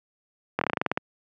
slowing click train, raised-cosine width 0.5 ms, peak -8 dBFS, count 11, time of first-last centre 0.59-0.975 s, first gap 23 ms, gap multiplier 1.11, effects high-pass 150 Hz 12 dB/octave

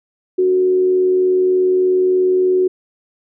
sine tone with frequency modulation, 369.2 Hz, F#4, 4 cents flat, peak -11 dBFS, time 0.38-2.68 s, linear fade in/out 10 ms, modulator 83.3 Hz, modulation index 0.22, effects none

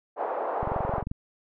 white band-pass noise, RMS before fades -30 dBFS, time 0.16-1.04 s, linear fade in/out 50 ms, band 460 to 910 Hz, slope 24 dB/octave
click train, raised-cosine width 5 ms, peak -20 dBFS, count 12, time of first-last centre 0.63-1.115 s, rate 22.7 Hz
effects none

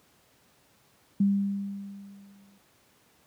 sine tone with exponential decay, 199 Hz, G3, 26 cents sharp, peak -18 dBFS, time 1.2-2.58 s, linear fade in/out 5 ms, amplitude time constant 300 ms, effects pink hiss -63 dBFS RMS until 3.26 s + high-pass 100 Hz 12 dB/octave

